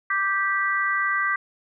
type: chord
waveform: sine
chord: G major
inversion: second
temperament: just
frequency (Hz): 1176 / 1568 / 1960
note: D6 / G6 / B6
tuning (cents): +2 / 0 / -14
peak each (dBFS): -25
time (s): 0.1-1.36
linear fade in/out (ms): 5
effects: none